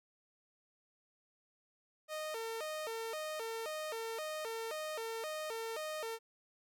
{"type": "tone with vibrato", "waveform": "sawtooth", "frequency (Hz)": 529, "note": "C5", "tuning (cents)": 19, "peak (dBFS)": -35, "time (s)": [2.08, 6.19], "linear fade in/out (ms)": 50, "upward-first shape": "square", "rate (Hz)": 1.9, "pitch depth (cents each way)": 270, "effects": []}